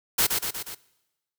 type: noise with echo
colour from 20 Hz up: white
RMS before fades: -21 dBFS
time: 0.18-0.27 s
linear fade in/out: 10 ms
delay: 120 ms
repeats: 4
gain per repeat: -4 dB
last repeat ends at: 0.75 s
effects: noise-tail reverb RT60 1.0 s tail -21 dB re dry